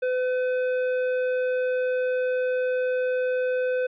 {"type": "tone with hard clipping", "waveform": "sine", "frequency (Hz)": 506, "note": "B4", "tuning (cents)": 42, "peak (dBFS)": -24, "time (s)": [0.02, 3.87], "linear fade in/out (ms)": 10, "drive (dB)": 9, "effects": ["resampled to 8000 Hz"]}